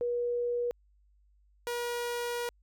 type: tone pair in turn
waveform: sine / sawtooth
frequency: 481.7 / 479.5 Hz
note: B4 / A#4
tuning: -43 / +49 cents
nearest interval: unison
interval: 8 cents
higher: first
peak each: -28 dBFS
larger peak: neither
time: 0.01-0.71 / 1.67-2.49 s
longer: second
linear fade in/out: 0 ms
effects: added 50 Hz sine -62 dBFS peak until 2.62 s